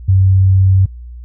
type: tone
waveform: sine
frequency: 95.2 Hz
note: F#2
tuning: 50 cents sharp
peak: -6 dBFS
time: 0.08-0.86 s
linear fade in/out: 10 ms
effects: added 60 Hz sine -28 dBFS peak until 1.24 s